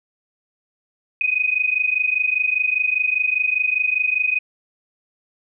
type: tone pair together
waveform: sine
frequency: 2489 / 2514 Hz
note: D#7 / D#7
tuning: 0 / +17 cents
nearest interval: unison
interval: 17 cents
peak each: -20 dBFS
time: 1.21-4.39 s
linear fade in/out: 2 ms
effects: none

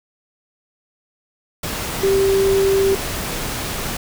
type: tone in noise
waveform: sine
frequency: 389.9 Hz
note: G4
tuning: 9 cents flat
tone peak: -13 dBFS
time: 2.03-2.95 s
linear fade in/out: 5 ms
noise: pink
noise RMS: -25 dBFS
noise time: 1.63-3.97 s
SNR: +9 dB
effects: none

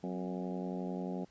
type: harmonic tone with a mistuned harmonic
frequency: 91.4 Hz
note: F#2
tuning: 21 cents flat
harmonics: 2 / 3 / 4 / 5 / 6 / 7 / 8 / 9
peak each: -38 / -42 / -44 / -46 / -48 / -49 / -50 / -51 dBFS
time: 0.03-1.25 s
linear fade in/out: 10 ms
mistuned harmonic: 3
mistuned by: -75 cents
effects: pink hiss -66 dBFS RMS until 1.3 s + resampled to 16000 Hz

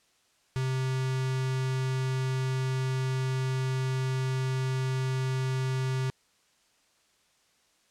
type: tone with notch filter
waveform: square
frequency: 130.81 Hz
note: C3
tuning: in tune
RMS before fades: -29 dBFS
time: 0.56-6.1 s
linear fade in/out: 0 ms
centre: 600 Hz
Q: 1.6
effects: white hiss -67 dBFS RMS until 7.9 s + low-pass 8000 Hz 12 dB/octave

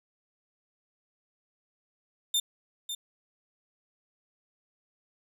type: tone with echo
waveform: sawtooth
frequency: 3606 Hz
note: A7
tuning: 42 cents sharp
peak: -21 dBFS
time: 2.34-2.4 s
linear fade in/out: 5 ms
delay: 550 ms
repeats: 1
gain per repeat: -9 dB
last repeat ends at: 2.95 s
effects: none

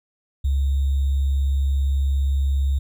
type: tone with sample-and-hold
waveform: sine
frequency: 68.7 Hz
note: C#2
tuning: 15 cents flat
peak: -17 dBFS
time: 0.44-2.79 s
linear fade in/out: 10 ms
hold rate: 3675 Hz
effects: none

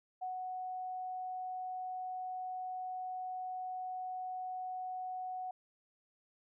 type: tone with ADSR envelope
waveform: sine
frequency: 740 Hz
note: F#5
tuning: in tune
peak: -36 dBFS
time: 0.21-5.51 s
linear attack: 18 ms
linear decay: 120 ms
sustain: -2 dB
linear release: 4 ms
effects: none

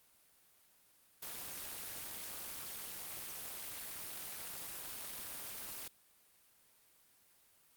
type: noise with amplitude modulation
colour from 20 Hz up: white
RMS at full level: -42 dBFS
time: 1.22-5.88 s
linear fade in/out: 5 ms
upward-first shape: sine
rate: 231 Hz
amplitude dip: 70%
effects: white hiss -68 dBFS RMS until 7.76 s + Opus 32 kbps

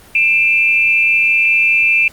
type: tone pair together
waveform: sine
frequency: 2383 / 2638 Hz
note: D7 / E7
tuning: +25 / +1 cents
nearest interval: major second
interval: 176 cents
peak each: -12 dBFS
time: 0.15-2.08 s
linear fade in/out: 2 ms
effects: pink hiss -42 dBFS RMS until 2.12 s + Opus 32 kbps

